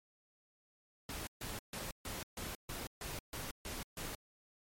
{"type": "noise bursts", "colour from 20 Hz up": "pink", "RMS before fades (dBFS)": -43, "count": 10, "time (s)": [1.09, 4.15], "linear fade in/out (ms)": 2, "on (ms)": 180, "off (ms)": 140, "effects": ["MP3 64 kbps"]}